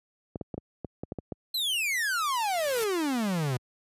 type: clicks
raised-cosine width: 2 ms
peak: -20 dBFS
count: 9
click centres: 0.358 / 0.412 / 0.542 / 0.579 / 0.847 / 1.035 / 1.121 / 1.187 / 1.322 s
type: exponential sweep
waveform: 45% pulse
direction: down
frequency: 4186 to 120.4 Hz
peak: -26 dBFS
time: 1.54-3.57 s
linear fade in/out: 5 ms
type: noise with exponential growth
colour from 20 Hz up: white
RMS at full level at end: -34 dBFS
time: 1.96-2.84 s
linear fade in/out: 1 ms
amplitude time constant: 190 ms
effects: high-pass 80 Hz 12 dB/octave + resampled to 32000 Hz